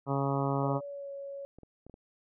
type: harmonic tone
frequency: 138.3 Hz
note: C#3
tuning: 4 cents flat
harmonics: 1 / 2 / 3 / 4 / 5 / 6 / 7 / 8 / 9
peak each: -31 / -34 / -36 / -37 / -38 / -39 / -39 / -40 / -41 dBFS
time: 0.06-0.81 s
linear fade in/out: 50 ms
type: tone with pitch glide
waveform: sine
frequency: 570 to 556.7 Hz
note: C#5 to C#5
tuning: +48 to +7 cents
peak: -38 dBFS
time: 0.63-1.45 s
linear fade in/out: 0 ms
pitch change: -41 cents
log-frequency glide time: 0.82-1.11 s
type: clicks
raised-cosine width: 2 ms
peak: -37 dBFS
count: 5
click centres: 1.586 / 1.633 / 1.866 / 1.897 / 1.941 s
effects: none